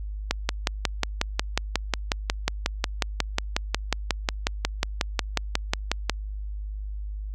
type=click train; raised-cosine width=0.2 ms; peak=-4 dBFS; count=33; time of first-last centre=0.31-6.097 s; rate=5.53 Hz; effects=added 51 Hz sine -30 dBFS peak until 7.34 s